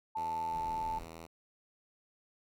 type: tone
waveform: sine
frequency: 880 Hz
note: A5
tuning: in tune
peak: -33 dBFS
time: 0.15-0.99 s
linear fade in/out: 10 ms
type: tone with vibrato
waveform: 5% pulse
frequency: 82.41 Hz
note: E2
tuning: in tune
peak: -35 dBFS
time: 0.16-1.27 s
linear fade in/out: 20 ms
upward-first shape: sine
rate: 3.9 Hz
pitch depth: 9 cents each way
type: noise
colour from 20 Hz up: brown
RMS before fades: -49 dBFS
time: 0.5-1.09 s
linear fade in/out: 50 ms
effects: none